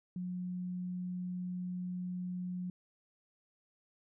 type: tone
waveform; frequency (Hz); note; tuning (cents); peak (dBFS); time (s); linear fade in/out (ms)
sine; 180.5; F#3; -43; -36; 0.16-2.7; 2
effects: none